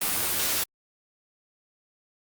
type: noise with comb filter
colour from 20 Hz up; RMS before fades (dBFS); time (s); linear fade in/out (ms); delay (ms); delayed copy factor
white; -26; 0.01-0.64; 10; 11; +0.6
effects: Opus 32 kbps